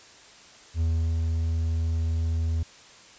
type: tone with ADSR envelope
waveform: triangle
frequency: 81.7 Hz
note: E2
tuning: 15 cents flat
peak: -19 dBFS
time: 0.74-2.63 s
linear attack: 66 ms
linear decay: 350 ms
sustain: -2 dB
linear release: 4 ms
effects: white hiss -50 dBFS RMS until 3.18 s + resampled to 16000 Hz